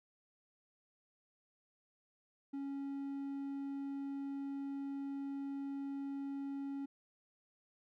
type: tone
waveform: triangle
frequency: 277.2 Hz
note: C#4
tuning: in tune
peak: -37 dBFS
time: 2.53-6.86 s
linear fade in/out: 10 ms
effects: none